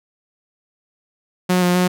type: tone with pitch steps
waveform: sawtooth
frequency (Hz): 181.6 / 178.1 / 180.9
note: F#3 / F3 / F#3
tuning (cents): -32 / +34 / -39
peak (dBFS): -10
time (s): 1.49-1.88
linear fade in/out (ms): 10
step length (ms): 130
effects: none